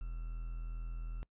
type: tone with quantisation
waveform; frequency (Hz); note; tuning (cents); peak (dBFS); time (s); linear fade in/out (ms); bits
triangle; 41.2; E1; 0; -36; 0.01-1.23; 0; 10
effects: noise-tail reverb RT60 0.1 s tail -24 dB re dry + resampled to 8000 Hz